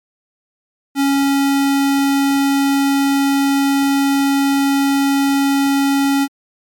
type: tone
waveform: square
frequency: 277.2 Hz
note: C#4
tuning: in tune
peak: -13 dBFS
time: 0.95-6.28 s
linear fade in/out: 50 ms
effects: MP3 96 kbps